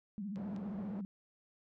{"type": "tone with vibrato", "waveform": "sine", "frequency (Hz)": 200.3, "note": "G3", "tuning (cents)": 38, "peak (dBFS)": -38, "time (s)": [0.18, 1.05], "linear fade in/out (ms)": 0, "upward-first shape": "sine", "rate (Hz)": 15, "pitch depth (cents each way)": 130}
{"type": "clicks", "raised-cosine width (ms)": 0.2, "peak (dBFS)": -40, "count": 2, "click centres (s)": [0.359, 0.563]}
{"type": "band-pass noise", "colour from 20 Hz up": "pink", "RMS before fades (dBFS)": -50, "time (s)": [0.36, 1.01], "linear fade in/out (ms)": 5, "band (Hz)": [140, 690], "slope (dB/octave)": 12}
{"effects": []}